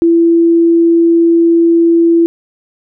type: tone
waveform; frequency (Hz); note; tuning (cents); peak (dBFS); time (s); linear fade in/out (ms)
sine; 335.4; E4; +30; -5; 0.02-2.26; 0
effects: none